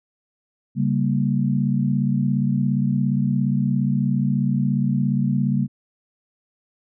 sine chord, G diminished, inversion second, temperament equal, 138.59 / 196 / 233.1 Hz, Db3 / G3 / Bb3, 0 / 0 / 0 cents, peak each -21 / -22 / -23 dBFS, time 0.75-5.68 s, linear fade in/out 50 ms, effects none

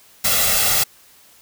white noise with comb filter, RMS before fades -17 dBFS, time 0.24-0.84 s, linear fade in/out 10 ms, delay 1.5 ms, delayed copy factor +0.75, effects white hiss -50 dBFS RMS until 1.41 s

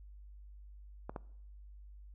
clicks, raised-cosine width 1 ms, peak -26 dBFS, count 2, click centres 1.095 / 1.162 s, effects noise-tail reverb RT60 0.7 s tail -21 dB re dry + added 50 Hz sine -50 dBFS peak until 2.14 s

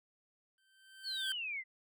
25% pulse tone with exponential growth, 1553 Hz, G6, 17 cents flat, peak -31 dBFS, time 0.58-1.32 s, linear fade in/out 1 ms, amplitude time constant 160 ms
sine exponential sweep, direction down, 4617 to 2000 Hz, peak -37 dBFS, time 1.03-1.64 s, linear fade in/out 50 ms
effects none

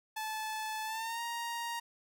sawtooth tone with pitch glide, 869 to 936.8 Hz, A5 to A#5, -22 to +8 cents, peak -32 dBFS, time 0.16-1.8 s, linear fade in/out 10 ms, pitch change +130 cents, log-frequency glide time 0.84-1.22 s, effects none

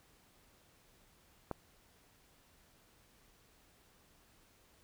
click, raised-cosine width 1 ms, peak -23 dBFS, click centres 1.513 s, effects pink hiss -67 dBFS RMS until 4.83 s

